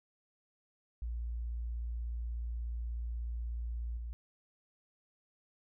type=tone with level steps; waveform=sine; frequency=58.27 Hz; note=A#1; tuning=in tune; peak=-35 / -38 dBFS; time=1.02-4.13 s; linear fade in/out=0 ms; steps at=3.97 s; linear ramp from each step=2 ms; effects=none